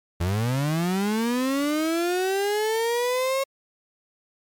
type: linear sweep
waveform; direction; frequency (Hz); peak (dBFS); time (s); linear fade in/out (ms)
35% pulse; up; 82.2 to 546; -20; 0.2-3.44; 10
effects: MP3 96 kbps